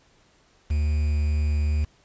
triangle tone with quantisation, 74.8 Hz, D2, 32 cents sharp, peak -18 dBFS, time 0.7-1.85 s, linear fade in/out 10 ms, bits 7, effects pink hiss -60 dBFS RMS until 2.04 s + resampled to 16000 Hz

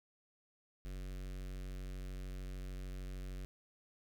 square tone with notch filter, 46.61 Hz, F#1, 13 cents sharp, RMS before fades -44 dBFS, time 0.85-3.45 s, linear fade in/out 0 ms, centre 900 Hz, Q 1.2, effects none

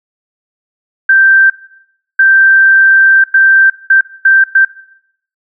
sine tone bursts at uneven times, 1567 Hz, G6, 1 cent flat, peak -3 dBFS, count 6, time 1.09-1.5 / 2.19-3.24 / 3.34-3.7 / 3.9-4.01 / 4.25-4.44 / 4.55-4.65 s, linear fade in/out 5 ms, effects noise-tail reverb RT60 0.7 s tail -17 dB re dry

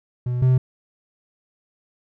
triangle tone pair in turn, 123.47 / 128.35 Hz, B2 / C3, 0 / -33 cents, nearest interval minor second, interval 67 cents, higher second, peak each -19 / -11 dBFS, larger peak second, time 0.26-0.42 / 0.42-0.58 s, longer neither, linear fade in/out 5 ms, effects none

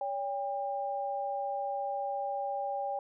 sine tone pair together, 565.7 / 800 Hz, C#5 / G5, +35 / +35 cents, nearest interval tritone, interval 600 cents, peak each -36 / -33 dBFS, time 0.01-2.99 s, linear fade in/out 2 ms, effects none

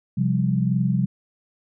sine chord, C suspended fourth, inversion none, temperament just, 130.81 / 174.42 / 196.22 Hz, C3 / F3 / G3, 0 / -2 / +2 cents, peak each -22 / -23 / -23 dBFS, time 0.17-1.06 s, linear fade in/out 10 ms, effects none

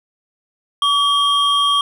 triangle tone pair together, 1140 / 3224 Hz, C#6 / G7, +48 / +48 cents, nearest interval octave + tritone, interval 1800 cents, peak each -14 dBFS, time 0.82-1.81 s, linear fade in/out 2 ms, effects none

